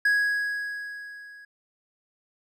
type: tone with level ramp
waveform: triangle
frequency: 1661.2 Hz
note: G#6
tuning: in tune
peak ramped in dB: -16 to -43 dBFS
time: 0.05-1.45 s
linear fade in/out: 5 ms
effects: none